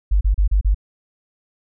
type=tone bursts; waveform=sine; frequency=49.34 Hz; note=G1; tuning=12 cents sharp; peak=-12 dBFS; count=5; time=0.11-0.746 s; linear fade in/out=10 ms; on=100 ms; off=34 ms; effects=none